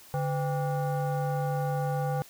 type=tone with frequency modulation; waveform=sine; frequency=145.1 Hz; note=D3; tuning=21 cents flat; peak=-26 dBFS; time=0.14-2.22 s; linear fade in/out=0 ms; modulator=651 Hz; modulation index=1; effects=white hiss -52 dBFS RMS until 2.29 s